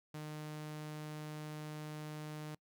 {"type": "tone", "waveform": "sawtooth", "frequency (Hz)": 152.4, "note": "D#3", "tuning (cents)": -36, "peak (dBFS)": -39, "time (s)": [0.14, 2.55], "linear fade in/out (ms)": 5, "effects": ["noise-tail reverb RT60 0.1 s tail -25 dB re dry"]}